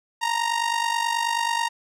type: tone with amplitude modulation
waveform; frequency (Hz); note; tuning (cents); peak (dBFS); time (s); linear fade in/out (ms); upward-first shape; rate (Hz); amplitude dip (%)
sawtooth; 931; A#5; -2; -15; 0.21-1.69; 20; sine; 49.3; 70
effects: low-pass 9000 Hz 12 dB/octave